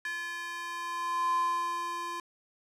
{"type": "tone with high-pass filter sweep", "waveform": "square", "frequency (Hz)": 344.3, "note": "F4", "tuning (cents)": -25, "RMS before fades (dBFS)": -33, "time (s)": [0.05, 2.2], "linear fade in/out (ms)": 2, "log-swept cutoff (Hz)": [1600, 770], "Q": 7.5, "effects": ["low-pass 11000 Hz 12 dB/octave"]}